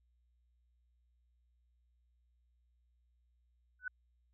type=tone with exponential growth; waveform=sine; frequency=1497 Hz; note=F#6; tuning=20 cents sharp; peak=-33 dBFS; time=3.79-3.88 s; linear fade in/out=5 ms; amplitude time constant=18 ms; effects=added 60 Hz sine -70 dBFS peak until 4.33 s